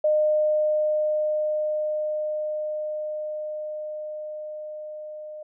sine tone with level ramp, 610 Hz, D#5, 34 cents flat, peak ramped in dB -17 to -35 dBFS, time 0.04-5.43 s, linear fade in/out 5 ms, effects none

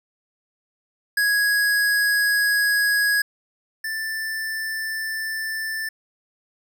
square tone pair in turn, 1662 / 1768.5 Hz, G#6 / A6, +1 / +8 cents, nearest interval minor second, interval 107 cents, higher second, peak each -18 / -26 dBFS, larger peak first, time 1.17-3.22 / 3.84-5.89 s, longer neither, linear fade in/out 5 ms, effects none

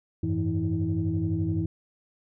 sine tone cluster, 91.9 / 103.7 / 163.4 / 322.2 Hz, F#2 / G#2 / E3 / E4, -11 / -2 / -15 / -39 cents, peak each -29 dBFS, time 0.23-1.66 s, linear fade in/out 5 ms, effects tanh soft clip ceiling -16 dBFS

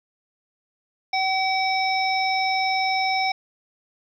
harmonic tone, 762 Hz, G5, 49 cents flat, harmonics 1 / 3 / 5 / 7, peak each -22 / -25 / -33 / -29 dBFS, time 1.13-3.32 s, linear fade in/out 5 ms, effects 10-bit

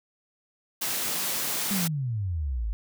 white high-pass noise, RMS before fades -29 dBFS, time 0.81-1.88 s, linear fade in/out 10 ms, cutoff 110 Hz, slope 48 dB/octave
sine exponential sweep, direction down, 205.9 to 49.2 Hz, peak -26 dBFS, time 1.71-2.73 s, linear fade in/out 0 ms
effects none

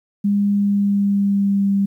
sine tone with pitch glide, 202.5 to 198.1 Hz, G#3 to G3, -43 to +18 cents, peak -14 dBFS, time 0.24-1.86 s, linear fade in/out 10 ms, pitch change -39 cents, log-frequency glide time 0.52-1.72 s, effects 9-bit

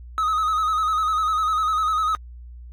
triangle tone with vibrato, 1269 Hz, D#6, 34 cents sharp, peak -17 dBFS, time 0.18-2.15 s, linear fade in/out 0 ms, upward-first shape square, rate 10 Hz, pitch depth 39 cents each way, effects added 60 Hz sine -37 dBFS peak until 2.72 s + AAC 64 kbps

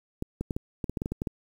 clicks, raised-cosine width 3 ms, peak -17 dBFS, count 12, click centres 0.224 / 0.41 / 0.508 / 0.565 / 0.842 / 0.896 / 0.972 / 1.019 / 1.059 / 1.12 / 1.219 / 1.272 s, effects 8-bit

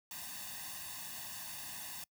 white noise with comb filter, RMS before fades -45 dBFS, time 0.11-2.04 s, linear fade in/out 2 ms, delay 1.1 ms, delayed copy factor +1, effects noise-tail reverb RT60 0.1 s tail -25 dB re dry + high-pass 80 Hz 12 dB/octave

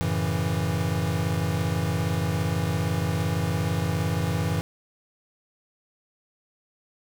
square chord, F# minor seventh, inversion none, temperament equal, 92.5 / 110 / 138.59 / 164.81 Hz, F#2 / A2 / C#3 / E3, 0 / 0 / 0 / 0 cents, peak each -29 / -31 / -33 / -28 dBFS, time 0.01-4.61 s, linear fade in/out 0 ms, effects none

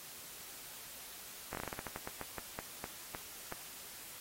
slowing click train, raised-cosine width 0.5 ms, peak -25 dBFS, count 17, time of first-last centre 1.53-3.524 s, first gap 19 ms, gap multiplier 1.22, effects white hiss -50 dBFS RMS until 4.2 s + AAC 48 kbps

